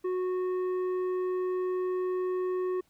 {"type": "tone with tanh clipping", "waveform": "sine", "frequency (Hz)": 367.2, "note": "F#4", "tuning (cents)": -13, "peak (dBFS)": -29, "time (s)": [0.04, 2.81], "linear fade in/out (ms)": 10, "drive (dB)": 8, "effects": ["pink hiss -69 dBFS RMS until 2.89 s"]}